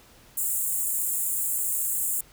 pink high-pass noise, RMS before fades -27 dBFS, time 0.37-2.21 s, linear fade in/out 5 ms, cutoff 7200 Hz, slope 96 dB/octave, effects pink hiss -54 dBFS RMS until 2.32 s

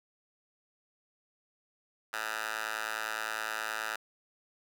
10% pulse tone with high-pass filter, 109.6 Hz, A2, 6 cents flat, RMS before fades -36 dBFS, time 2.13-3.96 s, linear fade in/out 5 ms, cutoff 1200 Hz, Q 3, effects none

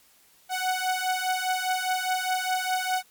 sawtooth beating tone pair, 740 / 744.9 Hz, F#5 / F#5, 0 / +11 cents, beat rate 4.9 Hz, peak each -24 dBFS, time 0.49-3.03 s, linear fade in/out 50 ms, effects white hiss -59 dBFS RMS until 3.1 s + MP3 96 kbps

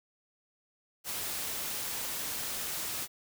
white noise, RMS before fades -36 dBFS, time 1.04-3.08 s, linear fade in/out 50 ms, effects none

